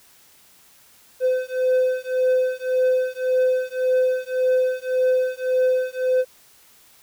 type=beating tone pair; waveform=triangle; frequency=510 / 511.8 Hz; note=C5 / C5; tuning=-44 / -38 cents; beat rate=1.8 Hz; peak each=-19 dBFS; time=1.2-6.25 s; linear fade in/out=50 ms; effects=white hiss -53 dBFS RMS until 7.02 s